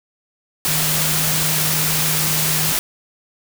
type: tone in noise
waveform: sine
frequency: 155.56 Hz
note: D#3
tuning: in tune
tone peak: -24 dBFS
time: 0.68-2.72 s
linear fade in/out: 0 ms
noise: white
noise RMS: -19 dBFS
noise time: 0.65-2.79 s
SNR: -8 dB
effects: none